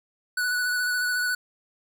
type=tone with vibrato; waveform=square; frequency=1480 Hz; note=F#6; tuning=in tune; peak=-24 dBFS; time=0.37-1.35 s; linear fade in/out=5 ms; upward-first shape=square; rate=14 Hz; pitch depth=15 cents each way; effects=10-bit